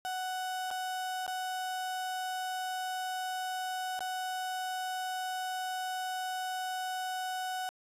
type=tone with dropouts; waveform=35% pulse; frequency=743 Hz; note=F#5; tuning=7 cents sharp; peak=-32 dBFS; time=0.05-7.69 s; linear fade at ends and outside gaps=0 ms; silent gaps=0.705-0.712 / 1.265-1.278 / 3.992-4.006 s; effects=resampled to 32000 Hz + 12-bit